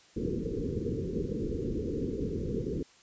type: low-pass noise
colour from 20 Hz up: white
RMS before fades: -33 dBFS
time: 0.16-2.83 s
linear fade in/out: 5 ms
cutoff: 480 Hz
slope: 96 dB/octave
effects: white hiss -59 dBFS RMS until 3.02 s + resampled to 16000 Hz